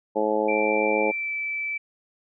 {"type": "harmonic tone", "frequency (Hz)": 107.3, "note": "A2", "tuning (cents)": -43, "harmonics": [2, 3, 4, 5, 6, 7, 8], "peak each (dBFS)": [-33, -29, -26, -25, -32, -34, -28], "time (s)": [0.15, 1.12], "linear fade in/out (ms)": 20}
{"type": "tone with pitch glide", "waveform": "sine", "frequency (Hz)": [2349, 2318], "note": ["D7", "D7"], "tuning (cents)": [0, -23], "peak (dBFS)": -26, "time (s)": [0.48, 1.78], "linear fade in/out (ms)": 10, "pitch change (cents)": -23, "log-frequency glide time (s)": [1.07, 1.32]}
{"effects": []}